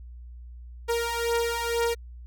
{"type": "beating tone pair", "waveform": "sawtooth", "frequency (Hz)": [466.2, 468.3], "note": ["A#4", "A#4"], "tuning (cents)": [0, 8], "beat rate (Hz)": 2.1, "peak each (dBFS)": [-25, -23], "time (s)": [0.88, 1.95], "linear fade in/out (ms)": 20, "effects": ["added 60 Hz sine -40 dBFS peak until 2.26 s"]}